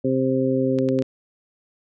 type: harmonic tone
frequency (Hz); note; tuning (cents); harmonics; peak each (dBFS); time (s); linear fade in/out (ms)
131.4; C3; +8; 1 / 2 / 3 / 4; -27 / -21 / -24 / -24; 0.04-1.03; 10
type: clicks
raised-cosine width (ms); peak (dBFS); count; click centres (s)
0.2; -19; 4; 0.787 / 0.888 / 0.989 / 1.023
effects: none